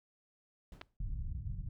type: noise with exponential decay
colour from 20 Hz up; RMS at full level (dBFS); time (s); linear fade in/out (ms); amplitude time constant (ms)
brown; -48; 0.72-0.97; 2; 54
type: clicks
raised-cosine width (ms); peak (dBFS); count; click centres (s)
0.3; -30; 2; 0.813 / 0.816
type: low-pass noise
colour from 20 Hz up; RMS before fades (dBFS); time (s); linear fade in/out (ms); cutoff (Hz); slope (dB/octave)
pink; -39; 1-1.69; 5; 130; 24
effects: none